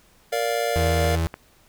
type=chord; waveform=square; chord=Bb major; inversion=none; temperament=just; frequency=466.2 / 582.7 / 699.2 Hz; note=Bb4 / D5 / F5; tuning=0 / -14 / +2 cents; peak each=-27 dBFS; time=0.32-1.16 s; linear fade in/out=10 ms
type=tone; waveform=35% pulse; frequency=82.41 Hz; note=E2; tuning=in tune; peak=-19 dBFS; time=0.76-1.27 s; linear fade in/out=0 ms
type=clicks; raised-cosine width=0.5 ms; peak=-18 dBFS; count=2; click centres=1.047 / 1.341 s
effects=pink hiss -57 dBFS RMS until 1.68 s